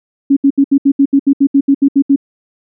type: tone bursts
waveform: sine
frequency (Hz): 277.2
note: C#4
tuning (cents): 0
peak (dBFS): -5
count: 14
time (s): 0.3-2.161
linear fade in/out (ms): 10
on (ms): 67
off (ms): 71
effects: none